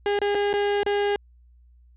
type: tone with dropouts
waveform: 35% pulse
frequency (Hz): 407.5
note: G#4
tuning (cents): -33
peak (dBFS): -19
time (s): 0.06-1.16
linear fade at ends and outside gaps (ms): 1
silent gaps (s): 0.19-0.216 / 0.347-0.351 / 0.53-0.538 / 0.832-0.863
effects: added 60 Hz sine -51 dBFS peak until 1.96 s + resampled to 8000 Hz